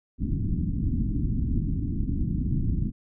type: low-pass noise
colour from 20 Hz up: pink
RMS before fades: -26 dBFS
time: 0.18-2.92 s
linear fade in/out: 50 ms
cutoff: 290 Hz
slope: 48 dB/octave
effects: none